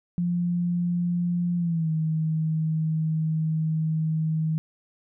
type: tone with pitch glide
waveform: sine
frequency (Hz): 174.61 to 158.28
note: F3 to D#3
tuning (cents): 0 to +30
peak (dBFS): -22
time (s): 0.18-4.58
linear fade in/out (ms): 0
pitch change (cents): -170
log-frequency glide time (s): 1.57-1.9
effects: none